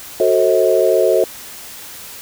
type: chord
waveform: sine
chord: F# diminished seventh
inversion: none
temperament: just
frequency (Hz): 370 / 444 / 532.8 / 639.4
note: F#4 / A4 / C5 / Eb5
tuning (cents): 0 / +16 / +31 / +47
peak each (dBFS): -16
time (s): 0.2-1.24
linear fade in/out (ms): 2
effects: white hiss -34 dBFS RMS until 2.21 s